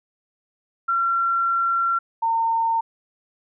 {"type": "tone pair in turn", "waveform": "sine", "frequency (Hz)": [1365, 911], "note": ["F6", "A#5"], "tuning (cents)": [-40, -40], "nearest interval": "perfect fifth", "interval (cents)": 700, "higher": "first", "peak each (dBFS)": -18, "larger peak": "neither", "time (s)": [[0.88, 1.99], [2.22, 2.81]], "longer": "first", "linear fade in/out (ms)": 10, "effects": []}